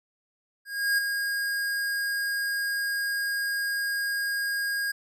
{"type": "tone with ADSR envelope", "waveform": "square", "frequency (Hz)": 1629, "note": "G#6", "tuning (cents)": -34, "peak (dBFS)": -21, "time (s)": [0.65, 4.92], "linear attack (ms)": 330, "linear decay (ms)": 10, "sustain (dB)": -6, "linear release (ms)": 11, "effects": []}